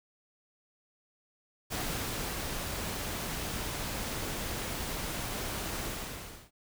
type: noise with ADSR envelope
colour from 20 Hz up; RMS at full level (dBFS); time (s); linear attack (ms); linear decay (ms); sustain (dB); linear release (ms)
pink; -34; 1.7-6.51; 26; 690; -2; 670
effects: none